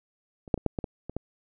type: clicks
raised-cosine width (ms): 2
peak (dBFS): -30 / -8 / -24 / -10 / -16 / -18 / -22 / -17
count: 8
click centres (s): 0.478 / 0.542 / 0.577 / 0.663 / 0.788 / 0.842 / 1.096 / 1.166
effects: none